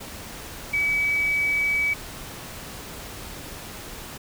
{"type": "tone in noise", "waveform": "sine", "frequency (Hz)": 2283, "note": "D7", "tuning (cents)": -50, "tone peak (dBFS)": -20, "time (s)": [0.73, 1.94], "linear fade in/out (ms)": 10, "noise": "pink", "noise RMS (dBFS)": -38, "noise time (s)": [0, 4.18], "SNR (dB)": 15, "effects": []}